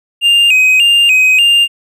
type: tone with vibrato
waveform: triangle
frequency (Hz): 2657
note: E7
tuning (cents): +13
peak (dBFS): -4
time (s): 0.21-1.68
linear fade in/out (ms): 50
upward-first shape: square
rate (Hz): 1.7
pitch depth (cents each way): 91
effects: none